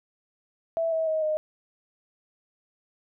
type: tone with pitch steps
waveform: sine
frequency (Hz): 659.3 / 645 / 631 / 617.3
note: E5 / E5 / D#5 / D#5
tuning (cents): 0 / -38 / +24 / -14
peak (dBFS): -23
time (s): 0.77-1.37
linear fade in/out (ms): 0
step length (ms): 150
effects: none